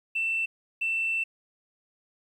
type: tone pair in turn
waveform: sine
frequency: 2676 / 2676 Hz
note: E7 / E7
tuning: +25 / +25 cents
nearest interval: unison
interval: 0 cents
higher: neither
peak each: -24 dBFS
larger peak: neither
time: 0.15-0.46 / 0.81-1.24 s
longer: second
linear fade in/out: 10 ms
effects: tanh soft clip ceiling -20 dBFS + 10-bit